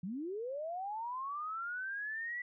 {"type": "linear sweep", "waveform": "sine", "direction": "up", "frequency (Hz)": [166.2, 1975.5], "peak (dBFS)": -37, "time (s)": [0.03, 2.42], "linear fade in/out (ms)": 5, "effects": []}